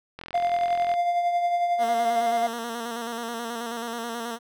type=click train; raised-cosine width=0.3 ms; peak=-21 dBFS; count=33; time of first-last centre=0.19-0.939 s; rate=42.7 Hz
type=tone with tremolo; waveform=triangle; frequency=698.5 Hz; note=F5; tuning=in tune; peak=-17 dBFS; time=0.34-2.47 s; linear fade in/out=5 ms; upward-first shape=triangle; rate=11 Hz; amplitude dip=50%
type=tone with vibrato; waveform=10% pulse; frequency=233.1 Hz; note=A#3; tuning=in tune; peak=-22 dBFS; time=1.78-4.39 s; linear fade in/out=50 ms; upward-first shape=square; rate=9.3 Hz; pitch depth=37 cents each way
effects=none